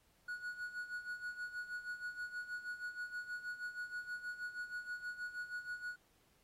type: tone with tremolo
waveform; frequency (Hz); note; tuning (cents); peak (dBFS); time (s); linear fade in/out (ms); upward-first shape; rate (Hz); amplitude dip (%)
triangle; 1460; F#6; -24; -37; 0.28-5.96; 5; sine; 6.3; 75
effects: pink hiss -73 dBFS RMS until 6.43 s + AAC 48 kbps